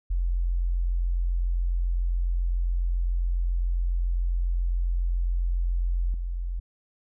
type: tone with level steps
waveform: sine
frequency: 43.65 Hz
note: F1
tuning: in tune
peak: -22 / -27 dBFS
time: 0.1-6.6 s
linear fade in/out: 10 ms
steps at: 6.14 s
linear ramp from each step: 2 ms
effects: none